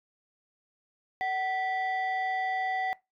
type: tone pair together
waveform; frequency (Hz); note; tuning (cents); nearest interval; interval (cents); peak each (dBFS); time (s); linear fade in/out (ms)
sine; 754.4 / 1968; F#5 / B6; +33 / -7; octave + perfect fourth; 1660; -27 / -31; 1.21-2.93; 0
effects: noise-tail reverb RT60 0.2 s tail -21 dB re dry + tanh soft clip ceiling -24 dBFS